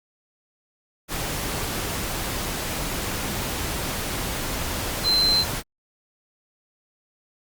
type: tone in noise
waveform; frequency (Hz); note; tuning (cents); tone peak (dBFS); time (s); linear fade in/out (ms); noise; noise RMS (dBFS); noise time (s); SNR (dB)
sine; 4097; C8; -37; -17; 5.03-5.45; 50; pink; -28; 1.08-5.63; +8
effects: Opus 48 kbps